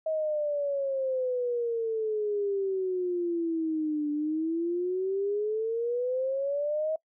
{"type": "exponential two-way sweep", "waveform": "sine", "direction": "down then up", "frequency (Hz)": [638, 293.7, 638], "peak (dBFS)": -26, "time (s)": [0.06, 6.96], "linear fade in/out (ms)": 5, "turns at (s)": 4.11, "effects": ["noise-tail reverb RT60 0.1 s tail -23 dB re dry"]}